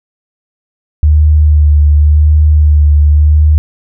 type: tone with vibrato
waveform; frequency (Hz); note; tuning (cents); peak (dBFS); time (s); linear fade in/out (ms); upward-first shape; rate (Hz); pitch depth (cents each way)
sine; 75.1; D2; +39; -3; 1.03-3.58; 0; sine; 0.91; 26
effects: none